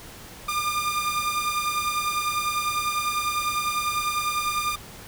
sawtooth beating tone pair, 1200 / 1210 Hz, D6 / D#6, +37 / -49 cents, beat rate 10 Hz, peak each -22 / -25 dBFS, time 0.48-4.76 s, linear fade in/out 10 ms, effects added 107 Hz sine -53 dBFS peak until 5.07 s + pink hiss -43 dBFS RMS until 5.07 s

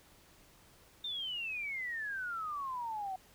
sine exponential sweep, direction down, 3656 to 740 Hz, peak -36 dBFS, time 1.04-3.16 s, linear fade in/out 5 ms, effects pink hiss -62 dBFS RMS until 3.34 s

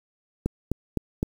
click train, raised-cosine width 3 ms, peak -11 dBFS, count 4, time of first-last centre 0.46-1.229 s, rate 3.9 Hz, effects 7-bit

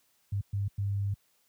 sine tone bursts at uneven times, 100 Hz, G2, 35 cents sharp, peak -27 dBFS, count 3, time 0.32-0.41 / 0.53-0.68 / 0.78-1.14 s, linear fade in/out 5 ms, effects white hiss -70 dBFS RMS until 1.48 s + high-pass 60 Hz 12 dB/octave

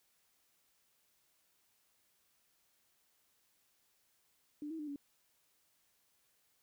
sine tone with pitch steps, 295.9 / 322.5 / 299.3 / 284.2 Hz, D4 / E4 / D4 / C#4, +13 / -38 / +33 / +43 cents, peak -40 dBFS, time 4.62-4.96 s, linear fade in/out 2 ms, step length 85 ms, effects white hiss -75 dBFS RMS until 6.62 s

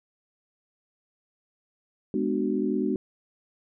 sine chord, G# half-diminished seventh, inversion none, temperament just, 207.7 / 249.2 / 299 / 373.8 Hz, G#3 / B3 / D4 / F#4, 0 / +16 / +31 / +18 cents, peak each -29 dBFS, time 2.14-2.96 s, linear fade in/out 2 ms, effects none

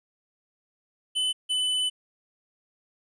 square tone pair in turn, 3019 / 3005 Hz, F#7 / F#7, +34 / +26 cents, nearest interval unison, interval 8 cents, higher first, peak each -24 dBFS, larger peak neither, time 1.15-1.33 / 1.49-1.9 s, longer second, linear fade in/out 20 ms, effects resampled to 22050 Hz + 11-bit

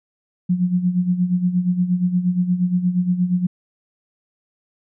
sine tone with tremolo, 179.6 Hz, F3, 49 cents sharp, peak -13 dBFS, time 0.49-3.47 s, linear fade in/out 10 ms, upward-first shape sine, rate 8.5 Hz, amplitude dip 70%, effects none

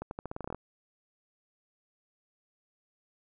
accelerating click train, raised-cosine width 1 ms, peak -23 dBFS, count 12, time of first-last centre 0.02-0.546 s, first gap 91 ms, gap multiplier 0.86, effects none

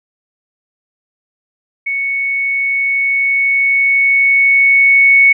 sine tone with level ramp, 2217 Hz, C#7, in tune, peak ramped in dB -15 to -4 dBFS, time 1.86-5.33 s, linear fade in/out 10 ms, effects none

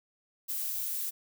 violet noise, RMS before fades -34 dBFS, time 0.48-1.11 s, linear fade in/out 20 ms, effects none

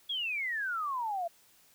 sine exponential sweep, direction down, 3400 to 662 Hz, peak -31 dBFS, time 0.09-1.28 s, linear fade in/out 10 ms, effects white hiss -63 dBFS RMS until 1.74 s

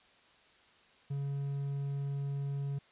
triangle tone, 140 Hz, C#3, 18 cents sharp, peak -31 dBFS, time 1.1-2.79 s, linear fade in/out 10 ms, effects white hiss -63 dBFS RMS until 2.91 s + resampled to 8000 Hz

